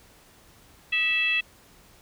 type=tone with frequency modulation; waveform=sine; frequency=2637 Hz; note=E7; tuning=in tune; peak=-21 dBFS; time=0.92-1.41 s; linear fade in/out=10 ms; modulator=686 Hz; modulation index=0.77; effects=pink hiss -55 dBFS RMS until 2.01 s